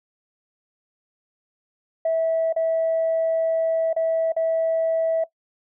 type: tone with dropouts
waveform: sine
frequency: 652 Hz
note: E5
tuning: 19 cents flat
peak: -17 dBFS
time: 2.05-5.24 s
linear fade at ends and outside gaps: 5 ms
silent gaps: 2.527-2.562 / 3.931-3.963 / 4.322-4.364 s
effects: noise-tail reverb RT60 0.1 s tail -18 dB re dry + tanh soft clip ceiling -15 dBFS